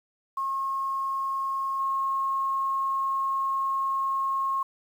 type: tone with level steps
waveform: sine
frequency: 1081 Hz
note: C#6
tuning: 44 cents flat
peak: -26 / -24 dBFS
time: 0.37-4.63 s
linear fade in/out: 5 ms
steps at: 1.79 s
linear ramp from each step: 10 ms
effects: 9-bit